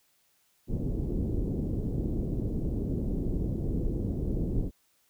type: low-pass noise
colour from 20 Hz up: pink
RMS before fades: -30 dBFS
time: 0.67-4.71 s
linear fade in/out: 50 ms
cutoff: 390 Hz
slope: 24 dB/octave
effects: white hiss -69 dBFS RMS until 5.09 s